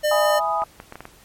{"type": "tone", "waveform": "square", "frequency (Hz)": 602, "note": "D5", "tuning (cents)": 43, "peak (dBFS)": -18, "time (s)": [0.03, 0.4], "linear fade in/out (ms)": 20}
{"type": "chord", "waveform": "sine", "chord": "E major seventh", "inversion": "none", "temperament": "equal", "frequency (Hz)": [659.3, 830.6, 987.8, 1244.5], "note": ["E5", "G#5", "B5", "D#6"], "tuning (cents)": [0, 0, 0, 0], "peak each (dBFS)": [-27, -23, -28, -24], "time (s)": [0.11, 0.64], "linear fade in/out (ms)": 5}
{"type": "clicks", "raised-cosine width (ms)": 0.5, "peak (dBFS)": -20, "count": 6, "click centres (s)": [0.62, 0.801, 0.924, 0.956, 1.006, 1.054]}
{"effects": ["pink hiss -51 dBFS RMS until 1.24 s", "MP3 64 kbps"]}